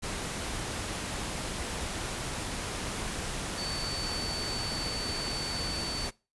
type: tone in noise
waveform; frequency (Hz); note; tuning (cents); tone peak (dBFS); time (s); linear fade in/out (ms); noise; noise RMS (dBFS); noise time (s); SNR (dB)
sine; 4518; C#8; +32; -35; 3.57-6.08; 20; pink; -35; 0.02-6.11; -3
effects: noise-tail reverb RT60 0.3 s tail -23 dB re dry + resampled to 24000 Hz